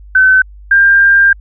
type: tone pair in turn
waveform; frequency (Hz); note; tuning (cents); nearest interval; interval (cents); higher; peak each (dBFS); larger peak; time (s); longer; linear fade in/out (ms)
sine; 1524 / 1595.6; G6 / G6; -49 / +30; minor second; 79; second; -4; neither; 0.15-0.42 / 0.71-1.33; second; 5
effects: added 50 Hz sine -32 dBFS peak until 1.4 s